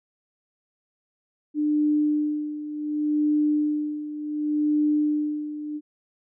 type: tone with tremolo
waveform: sine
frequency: 299.5 Hz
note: D4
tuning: 34 cents sharp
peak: -18 dBFS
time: 1.54-5.81 s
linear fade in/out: 50 ms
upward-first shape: sine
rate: 0.68 Hz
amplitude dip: 75%
effects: none